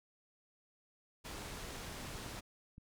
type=low-pass noise; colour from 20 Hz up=pink; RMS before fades=-46 dBFS; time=1.24-2.41 s; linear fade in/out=20 ms; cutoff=10000 Hz; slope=12 dB/octave
type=clicks; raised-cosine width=5 ms; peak=-40 dBFS; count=3; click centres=1.916 / 2.262 / 2.781 s
effects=none